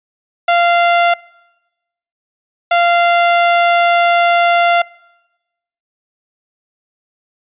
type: tone pair in turn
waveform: sawtooth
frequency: 692 / 692 Hz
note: F5 / F5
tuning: -16 / -16 cents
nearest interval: unison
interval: 0 cents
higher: neither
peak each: -5 dBFS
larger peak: neither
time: 0.48-1.14 / 2.71-4.82 s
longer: second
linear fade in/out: 5 ms
effects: noise-tail reverb RT60 1.0 s tail -24 dB re dry + resampled to 8000 Hz